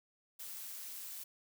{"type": "noise with amplitude modulation", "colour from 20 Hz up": "blue", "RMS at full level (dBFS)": -44, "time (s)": [0.39, 1.24], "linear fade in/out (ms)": 10, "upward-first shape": "sine", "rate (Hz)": 189, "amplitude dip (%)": 45, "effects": []}